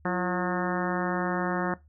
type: harmonic tone with a mistuned harmonic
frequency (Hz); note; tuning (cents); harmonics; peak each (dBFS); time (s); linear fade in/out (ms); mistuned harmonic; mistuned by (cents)
180.8; F#3; -40; 1 / 2 / 3 / 4 / 5 / 6 / 7 / 8 / 9 / 10; -29 / -32 / -34 / -35 / -36 / -37 / -37 / -38 / -39 / -39; 0.05-1.74; 2; 2; -69
effects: noise-tail reverb RT60 0.2 s tail -20 dB re dry + added 75 Hz sine -54 dBFS peak until 1.88 s